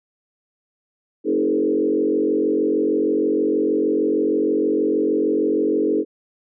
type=tone with frequency modulation; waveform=sine; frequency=368.8 Hz; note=F#4; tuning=6 cents flat; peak=-16 dBFS; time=1.24-6.05 s; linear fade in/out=50 ms; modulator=46.4 Hz; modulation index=2.1; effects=none